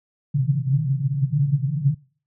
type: band-pass noise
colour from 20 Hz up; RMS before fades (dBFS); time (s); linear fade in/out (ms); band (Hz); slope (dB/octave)
pink; -21; 0.34-1.95; 10; 130 to 150; 96
effects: noise-tail reverb RT60 0.5 s tail -26 dB re dry